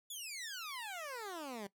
15% pulse exponential sweep, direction down, 3520 to 191.4 Hz, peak -36 dBFS, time 0.1-1.67 s, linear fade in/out 5 ms, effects noise-tail reverb RT60 0.1 s tail -18 dB re dry

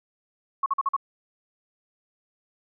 sine tone bursts, 1100 Hz, C#6, 14 cents flat, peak -20 dBFS, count 5, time 0.63-0.965 s, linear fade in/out 5 ms, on 31 ms, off 45 ms, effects none

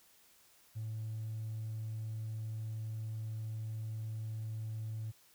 sine tone with hard clipping, 110 Hz, A2, in tune, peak -38 dBFS, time 0.75-5.12 s, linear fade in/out 20 ms, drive 1 dB, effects white hiss -65 dBFS RMS until 5.34 s

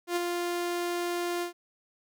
sawtooth tone with ADSR envelope, 349.2 Hz, F4, in tune, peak -21 dBFS, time 0.07-1.53 s, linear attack 91 ms, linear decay 22 ms, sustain -4 dB, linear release 110 ms, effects none

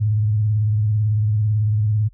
sine tone with vibrato, 106.4 Hz, G#2, 42 cents sharp, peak -15 dBFS, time 0-2.09 s, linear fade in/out 20 ms, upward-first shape triangle, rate 18 Hz, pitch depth 81 cents each way, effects added 40 Hz sine -46 dBFS peak until 2.13 s

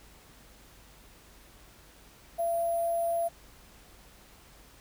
sine tone with sample-and-hold, 677 Hz, E5, 46 cents sharp, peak -26 dBFS, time 2.38-3.29 s, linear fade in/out 20 ms, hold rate 11025 Hz, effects added 50 Hz sine -59 dBFS peak until 4.8 s + pink hiss -56 dBFS RMS until 4.8 s

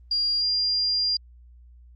sine tone, 4800 Hz, D8, 37 cents sharp, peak -21 dBFS, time 0.11-1.17 s, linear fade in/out 5 ms, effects added 60 Hz sine -47 dBFS peak until 1.95 s + Opus 24 kbps

